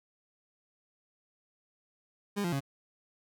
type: tone with pitch steps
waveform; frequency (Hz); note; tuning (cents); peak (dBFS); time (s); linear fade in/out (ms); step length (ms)
30% pulse; 203.1 / 173.4 / 138; G#3 / F3 / C#3; -38 / -12 / -7; -27; 2.36-2.606; 20; 82
effects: none